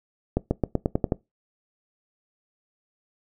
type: accelerating click train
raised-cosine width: 2 ms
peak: -8 dBFS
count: 8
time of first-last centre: 0.37-1.122 s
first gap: 140 ms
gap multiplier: 0.91
effects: noise-tail reverb RT60 0.2 s tail -21 dB re dry